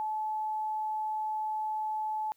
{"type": "tone", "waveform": "sine", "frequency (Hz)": 863, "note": "A5", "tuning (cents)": -34, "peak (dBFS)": -30, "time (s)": [0, 2.32], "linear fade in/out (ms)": 0, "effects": ["white hiss -70 dBFS RMS until 2.36 s"]}